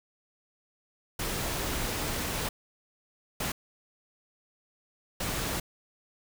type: noise bursts at uneven times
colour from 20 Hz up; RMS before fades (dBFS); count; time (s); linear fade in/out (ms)
pink; -32; 3; 1.19-2.49 / 3.4-3.52 / 5.2-5.6; 5
effects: none